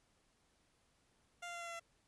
15% pulse tone with pitch steps, 698.5 / 693.7 / 688.9 / 684.1 / 679.4 / 674.7 Hz, F5 / F5 / F5 / F5 / F5 / E5, 0 / -12 / -24 / -36 / -48 / +40 cents, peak -38 dBFS, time 1.42-1.798 s, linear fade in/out 10 ms, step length 63 ms, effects pink hiss -75 dBFS RMS until 2.07 s + resampled to 24000 Hz

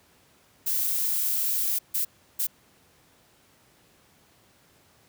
violet noise bursts at uneven times, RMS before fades -26 dBFS, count 3, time 0.66-1.79 / 1.94-2.05 / 2.39-2.47 s, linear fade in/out 10 ms, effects pink hiss -60 dBFS RMS until 5.08 s + high-pass 80 Hz 12 dB/octave

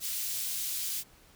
white high-pass noise, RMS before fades -34 dBFS, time 0-1.04 s, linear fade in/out 50 ms, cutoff 3300 Hz, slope 12 dB/octave, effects pink hiss -59 dBFS RMS until 1.35 s

